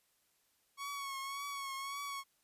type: tone with vibrato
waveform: sawtooth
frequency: 1108.7 Hz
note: C#6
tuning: in tune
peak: -36 dBFS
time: 0.77-2.24 s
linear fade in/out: 50 ms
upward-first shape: triangle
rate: 1.8 Hz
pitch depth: 49 cents each way
effects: white hiss -75 dBFS RMS until 2.43 s + resampled to 32000 Hz